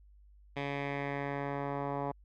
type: tone with low-pass filter sweep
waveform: 10% pulse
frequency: 141.1 Hz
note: C#3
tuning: 31 cents sharp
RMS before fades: -36 dBFS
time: 0.56-2.12 s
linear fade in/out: 10 ms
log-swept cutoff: 2800 to 1000 Hz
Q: 2.2
effects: added 50 Hz sine -56 dBFS peak until 2.24 s